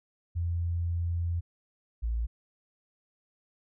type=tone pair in turn; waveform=sine; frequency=85.5 / 57.06 Hz; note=F2 / A#1; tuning=-36 / -36 cents; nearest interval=perfect fifth; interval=700 cents; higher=first; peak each=-27 dBFS; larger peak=neither; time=0.35-1.41 / 2.02-2.27 s; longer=first; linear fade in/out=20 ms; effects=none